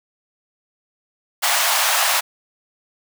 pink high-pass noise, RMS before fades -18 dBFS, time 1.42-2.21 s, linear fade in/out 20 ms, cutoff 650 Hz, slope 48 dB/octave, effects none

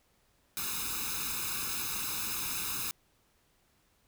white noise with comb filter, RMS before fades -35 dBFS, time 0.57-2.91 s, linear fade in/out 0 ms, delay 0.78 ms, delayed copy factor +0.95, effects pink hiss -70 dBFS RMS until 4.07 s

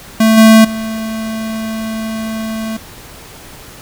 square tone with level steps, 221.3 Hz, A3, 10 cents sharp, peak -7 / -3 / -19 dBFS, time 0.2-2.77 s, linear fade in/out 5 ms, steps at 0.37 / 0.64 s, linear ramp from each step 10 ms, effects pink hiss -35 dBFS RMS until 3.81 s

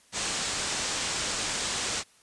white low-pass noise, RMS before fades -31 dBFS, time 0.12-2.04 s, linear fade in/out 50 ms, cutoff 8400 Hz, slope 48 dB/octave, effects white hiss -60 dBFS RMS until 2.22 s + resampled to 24000 Hz

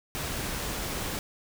pink noise, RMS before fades -33 dBFS, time 0.15-1.19 s, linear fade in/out 0 ms, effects none

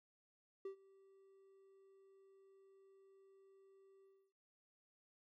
triangle tone with ADSR envelope, 388.5 Hz, G4, 16 cents flat, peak -40 dBFS, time 0.65-4.33 s, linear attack 4 ms, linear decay 100 ms, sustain -23 dB, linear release 290 ms, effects none

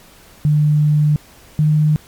sine tone pair in turn, 150 / 152.53 Hz, D3 / D#3, +37 / -34 cents, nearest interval unison, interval 29 cents, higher second, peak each -10 dBFS, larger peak neither, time 0.45-1.16 / 1.59-1.96 s, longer first, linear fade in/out 0 ms, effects pink hiss -45 dBFS RMS until 2.07 s + MP3 96 kbps

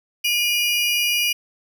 35% pulse tone pair together, 2423 / 2893 Hz, D#7 / F#7, -47 / -40 cents, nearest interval minor third, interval 307 cents, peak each -19 dBFS, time 0.24-1.33 s, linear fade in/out 10 ms, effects none

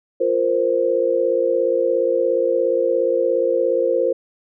sine chord, F suspended fourth, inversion none, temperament equal, 349.2 / 466.2 / 523.3 Hz, F4 / Bb4 / C5, 0 / 0 / 0 cents, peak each -23 / -20 / -18 dBFS, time 0.2-4.13 s, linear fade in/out 10 ms, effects none

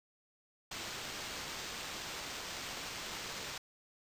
white noise with sample-and-hold, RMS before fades -43 dBFS, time 0.71-3.58 s, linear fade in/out 5 ms, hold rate 11025 Hz, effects resampled to 32000 Hz

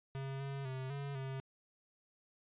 square tone with pitch steps, 135.6 / 137.9 / 131.1 / 140.5 / 133.8 Hz, C#3 / C#3 / C3 / C#3 / C3, -38 / -9 / +4 / +24 / +39 cents, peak -40 dBFS, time 0.15-1.4 s, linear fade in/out 0 ms, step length 250 ms, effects resampled to 8000 Hz

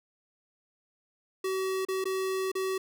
square tone with dropouts, 379.6 Hz, F#4, 44 cents sharp, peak -29 dBFS, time 1.44-2.78 s, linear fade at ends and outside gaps 5 ms, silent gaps 1.851-1.885 / 2.042-2.054 / 2.517-2.552 s, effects none

